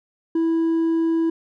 sine tone with hard clipping, 328.3 Hz, E4, 7 cents flat, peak -18 dBFS, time 0.35-1.3 s, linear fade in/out 5 ms, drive 2 dB, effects none

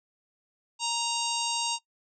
harmonic tone, 932.3 Hz, A#5, in tune, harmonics 1 / 3 / 4 / 5 / 6 / 7 / 8 / 9, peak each -32 / -33 / -35 / -35 / -40 / -37 / -38 / -39 dBFS, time 0.79-1.79 s, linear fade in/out 50 ms, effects noise-tail reverb RT60 0.1 s tail -20 dB re dry

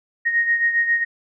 sine beating tone pair, 1864.7 / 1872.1 Hz, A#6 / A#6, 0 / +7 cents, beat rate 7.4 Hz, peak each -17 / -24 dBFS, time 0.25-1.05 s, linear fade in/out 20 ms, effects none

